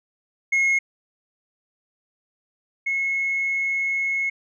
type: tone pair in turn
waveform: sine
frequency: 2164 / 2178 Hz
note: C#7 / C#7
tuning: -42 / -31 cents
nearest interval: unison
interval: 11 cents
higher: second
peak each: -14 / -20 dBFS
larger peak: first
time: 0.52-0.79 / 2.86-4.3 s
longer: second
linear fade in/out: 10 ms
effects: tanh soft clip ceiling -16 dBFS